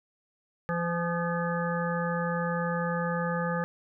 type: harmonic tone with a mistuned harmonic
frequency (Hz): 170.8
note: F3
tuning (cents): -38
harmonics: 1 / 3 / 5 / 7 / 9 / 10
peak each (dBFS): -30 / -32 / -37 / -35 / -41 / -37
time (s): 0.69-3.64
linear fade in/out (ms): 0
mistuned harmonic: 7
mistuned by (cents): +44
effects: none